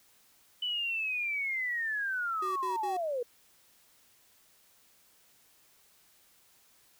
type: linear sweep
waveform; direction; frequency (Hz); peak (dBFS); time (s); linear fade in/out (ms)
sine; down; 3000 to 466.2; -30; 0.62-3.23; 5
type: tone bursts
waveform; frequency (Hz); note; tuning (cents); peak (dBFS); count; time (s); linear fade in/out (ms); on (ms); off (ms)
square; 373.6; F#4; +17; -38; 3; 2.42-2.97; 5; 140; 65
effects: white hiss -64 dBFS RMS until 6.99 s